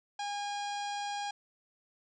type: harmonic tone with a mistuned harmonic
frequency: 816 Hz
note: G#5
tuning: 31 cents flat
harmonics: 1 / 2 / 3 / 4 / 5 / 6 / 7 / 8 / 9 / 10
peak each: -35 / -45 / -48 / -46 / -49 / -50 / -51 / -57 / -59 / -59 dBFS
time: 0.19-1.31 s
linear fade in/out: 5 ms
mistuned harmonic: 8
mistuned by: +79 cents
effects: none